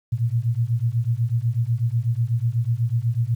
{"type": "beating tone pair", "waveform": "sine", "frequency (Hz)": [113.1, 121.2], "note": ["A2", "B2"], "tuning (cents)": [48, -32], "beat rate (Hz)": 8.1, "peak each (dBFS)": -22, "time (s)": [0.12, 3.35], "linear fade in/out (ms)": 10, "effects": ["9-bit"]}